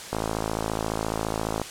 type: click train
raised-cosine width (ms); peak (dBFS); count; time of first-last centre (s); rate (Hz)
1; -12; 82; 0.13-1.616; 54.5
effects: white hiss -38 dBFS RMS until 1.7 s + low-pass 9000 Hz 12 dB/octave